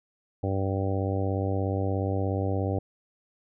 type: harmonic tone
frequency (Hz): 96.9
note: G2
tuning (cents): -20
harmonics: 1 / 2 / 3 / 4 / 5 / 6 / 7 / 8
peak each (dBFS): -27 / -36 / -33 / -36 / -34 / -36 / -40 / -38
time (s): 0.43-2.79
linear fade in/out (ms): 5
effects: none